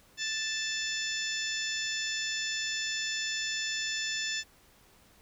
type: harmonic tone with a mistuned harmonic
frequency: 880 Hz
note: A5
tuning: in tune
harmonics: 2 / 3 / 4 / 5 / 6 / 7 / 8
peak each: -36 / -39 / -37 / -46 / -37 / -46 / -40 dBFS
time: 0.17-4.44 s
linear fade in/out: 50 ms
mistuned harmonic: 7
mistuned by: -25 cents
effects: pink hiss -61 dBFS RMS until 5.21 s